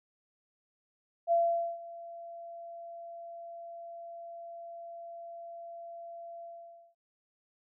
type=tone with ADSR envelope; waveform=sine; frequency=680 Hz; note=F5; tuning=46 cents flat; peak=-22 dBFS; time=1.27-6.95 s; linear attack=49 ms; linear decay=460 ms; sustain=-20 dB; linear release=520 ms; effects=none